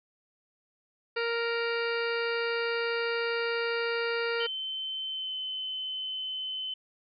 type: harmonic tone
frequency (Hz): 466.2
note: A#4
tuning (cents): 0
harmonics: 1 / 2 / 3 / 4 / 5 / 6 / 8 / 9 / 10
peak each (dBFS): -30 / -41 / -34 / -38 / -39 / -39 / -48 / -47 / -43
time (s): 1.16-4.47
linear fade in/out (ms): 10
type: tone with pitch glide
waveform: sine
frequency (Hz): 3077 to 3049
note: G7 to G7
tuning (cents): -33 to -49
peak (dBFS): -32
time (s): 4.4-6.74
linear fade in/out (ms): 5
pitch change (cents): -16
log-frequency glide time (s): 5.1-5.34
effects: none